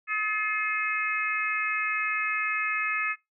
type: harmonic tone with a mistuned harmonic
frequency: 424.9 Hz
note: G#4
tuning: 40 cents sharp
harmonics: 3 / 4 / 5 / 6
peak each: -31 / -31 / -31 / -31 dBFS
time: 0.07-3.16 s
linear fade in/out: 50 ms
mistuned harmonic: 4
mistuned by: +32 cents
effects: noise-tail reverb RT60 0.2 s tail -23 dB re dry